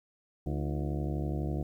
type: harmonic tone with a mistuned harmonic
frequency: 72 Hz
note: D2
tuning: 34 cents flat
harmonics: 1 / 2 / 3 / 4 / 5 / 6 / 7 / 8 / 9 / 10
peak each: -34 / -34 / -40 / -39 / -42 / -48 / -47 / -50 / -48 / -48 dBFS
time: 0.46-1.63 s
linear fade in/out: 5 ms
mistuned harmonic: 4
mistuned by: +120 cents
effects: 11-bit